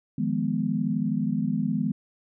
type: chord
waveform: sine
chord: F half-diminished seventh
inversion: third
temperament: equal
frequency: 155.56 / 174.61 / 207.7 / 246.9 Hz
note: Eb3 / F3 / Ab3 / Cb4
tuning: 0 / 0 / 0 / 0 cents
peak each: -30 / -31 / -27 / -28 dBFS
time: 0.18-1.92 s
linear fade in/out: 5 ms
effects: none